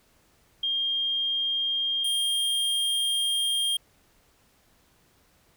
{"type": "tone pair in turn", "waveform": ["sine", "square"], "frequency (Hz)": [3214, 3214], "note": ["G7", "G7"], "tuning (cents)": [43, 43], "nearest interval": "unison", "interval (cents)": 0, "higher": "neither", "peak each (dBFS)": -24, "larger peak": "neither", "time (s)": [[0.63, 2.04], [2.04, 3.77]], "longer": "second", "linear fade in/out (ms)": 5, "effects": ["pink hiss -63 dBFS RMS until 5.56 s"]}